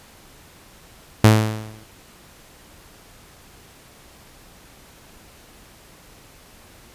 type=tone with exponential decay; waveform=sawtooth; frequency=108.8 Hz; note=A2; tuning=19 cents flat; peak=-3 dBFS; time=1.24-1.84 s; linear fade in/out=5 ms; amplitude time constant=130 ms; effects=pink hiss -48 dBFS RMS until 6.94 s + resampled to 32000 Hz